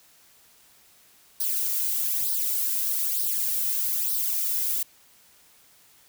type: noise with flanger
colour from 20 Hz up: violet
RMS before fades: -26 dBFS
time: 1.4-4.83 s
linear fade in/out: 5 ms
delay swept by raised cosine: 0.2 to 2 ms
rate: 1.1 Hz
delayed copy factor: +0.65
effects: white hiss -57 dBFS RMS until 6.08 s